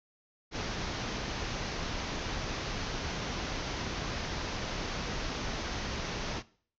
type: low-pass noise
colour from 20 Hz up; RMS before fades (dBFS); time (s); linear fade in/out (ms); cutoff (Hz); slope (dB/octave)
pink; -36; 0.51-6.43; 50; 6400; 96
effects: noise-tail reverb RT60 0.5 s tail -20 dB re dry